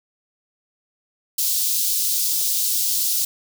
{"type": "high-pass noise", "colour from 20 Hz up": "white", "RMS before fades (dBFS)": -21, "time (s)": [1.38, 3.25], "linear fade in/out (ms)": 5, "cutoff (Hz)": 3900, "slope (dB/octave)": 24, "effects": []}